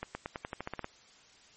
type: accelerating click train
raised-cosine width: 0.5 ms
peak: -21 dBFS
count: 11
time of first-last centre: 0.03-0.844 s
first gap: 120 ms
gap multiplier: 0.91
effects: white hiss -59 dBFS RMS until 1.56 s + MP3 32 kbps